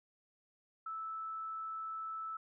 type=tone; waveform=sine; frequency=1313 Hz; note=E6; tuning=7 cents flat; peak=-39 dBFS; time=0.86-2.37 s; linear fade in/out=5 ms; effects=none